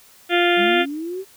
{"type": "harmonic tone", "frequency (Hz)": 349.2, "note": "F4", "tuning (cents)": 0, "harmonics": [1, 2, 4, 5, 6, 7, 8, 9, 10], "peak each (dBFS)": [-18, -21, -24, -25, -26, -26, -27, -28, -28], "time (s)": [0.29, 0.86], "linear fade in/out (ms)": 50}
{"type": "linear sweep", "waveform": "sine", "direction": "up", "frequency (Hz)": [185, 394.1], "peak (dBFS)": -25, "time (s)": [0.56, 1.25], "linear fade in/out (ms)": 50}
{"effects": ["white hiss -50 dBFS RMS until 1.36 s"]}